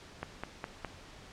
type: click train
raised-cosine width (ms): 0.5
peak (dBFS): -21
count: 4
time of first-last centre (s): 0.23-0.847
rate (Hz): 4.86
effects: pink hiss -52 dBFS RMS until 1.32 s + low-pass 6000 Hz 12 dB/octave